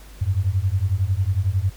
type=beating tone pair; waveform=sine; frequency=90.1 / 101.1 Hz; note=F#2 / G#2; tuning=-45 / -46 cents; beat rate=11 Hz; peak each=-21 / -21 dBFS; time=0.21-1.7 s; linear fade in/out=10 ms; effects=added 50 Hz sine -41 dBFS peak until 1.76 s + pink hiss -48 dBFS RMS until 1.76 s